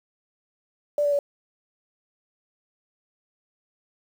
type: tone with pitch steps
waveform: sine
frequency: 586 / 578.3 / 570.6 Hz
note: D5 / D5 / C#5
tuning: -4 / -27 / +50 cents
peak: -19 dBFS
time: 0.98-1.19 s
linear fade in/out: 2 ms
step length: 70 ms
effects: 8-bit